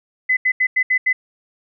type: tone bursts at uneven times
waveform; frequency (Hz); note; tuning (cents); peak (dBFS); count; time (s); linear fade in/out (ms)
sine; 2018; B6; +37; -13; 6; 0.29-0.37 / 0.45-0.52 / 0.6-0.67 / 0.76-0.83 / 0.9-0.98 / 1.06-1.13; 10
effects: none